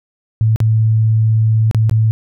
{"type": "tone with dropouts", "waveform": "sine", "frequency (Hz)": 110.5, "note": "A2", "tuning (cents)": 8, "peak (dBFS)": -9, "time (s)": [0.41, 2.11], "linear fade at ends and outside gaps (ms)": 0, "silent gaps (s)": [[0.56, 0.603], [1.712, 1.747], [1.896, 1.912]], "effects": []}